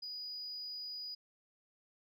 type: tone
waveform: sine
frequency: 4925 Hz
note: D#8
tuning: 19 cents flat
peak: -40 dBFS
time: 0.02-1.15 s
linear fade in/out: 10 ms
effects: tanh soft clip ceiling -37 dBFS